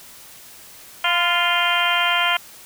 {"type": "harmonic tone with a mistuned harmonic", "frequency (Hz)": 349.2, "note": "F4", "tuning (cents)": 0, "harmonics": [2, 3, 4, 5, 6, 7, 8, 9], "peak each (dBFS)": [-25, -24, -23, -28, -25, -26, -26, -23], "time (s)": [1.04, 2.37], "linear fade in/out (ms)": 5, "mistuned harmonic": 3, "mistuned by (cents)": -33, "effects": ["white hiss -43 dBFS RMS until 2.65 s"]}